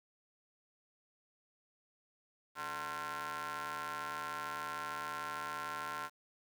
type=ring-modulated tone; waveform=sawtooth; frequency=155.56 Hz; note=D#3; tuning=in tune; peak=-32 dBFS; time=2.55-6.1 s; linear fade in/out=50 ms; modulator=1210 Hz; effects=high-pass 80 Hz 12 dB/octave + 10-bit